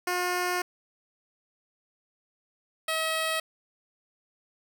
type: tone pair in turn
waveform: 10% pulse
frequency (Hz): 358.5 / 640.8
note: F4 / E5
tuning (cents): +45 / -49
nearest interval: minor seventh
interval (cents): 1006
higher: second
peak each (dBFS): -18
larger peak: neither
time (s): 0.07-0.62 / 2.88-3.4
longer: first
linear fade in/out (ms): 5
effects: none